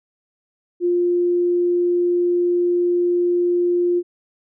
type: tone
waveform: sine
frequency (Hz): 351.5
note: F4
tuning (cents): +11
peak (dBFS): -15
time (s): 0.8-4.03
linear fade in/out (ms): 50
effects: none